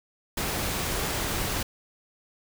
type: noise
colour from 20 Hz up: pink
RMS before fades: -29 dBFS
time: 0.37-1.63 s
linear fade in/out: 5 ms
effects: none